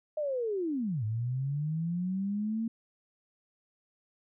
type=linear two-way sweep; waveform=sine; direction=down then up; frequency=622.3 to 105.2 to 229.7 Hz; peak=-29 dBFS; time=0.17-2.68 s; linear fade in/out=5 ms; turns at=1.04 s; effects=none